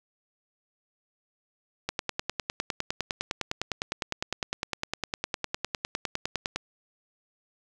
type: click train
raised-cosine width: 0.2 ms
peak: -11 dBFS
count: 47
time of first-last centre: 1.89-6.56 s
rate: 9.85 Hz
effects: none